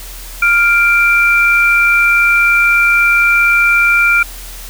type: tone pair together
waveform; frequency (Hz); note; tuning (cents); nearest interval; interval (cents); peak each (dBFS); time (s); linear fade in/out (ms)
sine; 1400 / 2357; F6 / D7; +4 / +6; major sixth; 902; -10; 0.42-4.23; 5
effects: added 41 Hz sine -29 dBFS peak until 4.69 s + white hiss -32 dBFS RMS until 4.69 s